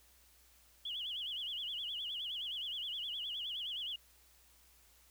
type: tone with vibrato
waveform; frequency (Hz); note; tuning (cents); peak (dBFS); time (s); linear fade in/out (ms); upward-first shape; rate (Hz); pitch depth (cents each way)
sine; 3136; G7; 0; -38; 0.85-3.96; 5; sine; 9.6; 170
effects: added 60 Hz sine -69 dBFS peak until 5.1 s + white hiss -66 dBFS RMS until 5.1 s